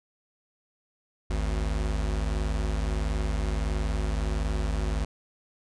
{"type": "tone pair together", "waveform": "square", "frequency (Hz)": [51.92, 73.42], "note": ["G#1", "D2"], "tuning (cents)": [0, 0], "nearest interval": "tritone", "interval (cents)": 600, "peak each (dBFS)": [-27, -33], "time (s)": [1.3, 5.05], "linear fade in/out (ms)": 5, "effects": ["resampled to 22050 Hz"]}